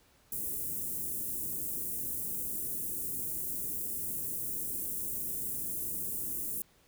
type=band-stop noise; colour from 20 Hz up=white; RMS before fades=-36 dBFS; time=0.32-6.62 s; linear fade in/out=2 ms; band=400 to 9100 Hz; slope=24 dB/octave; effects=pink hiss -65 dBFS RMS until 6.87 s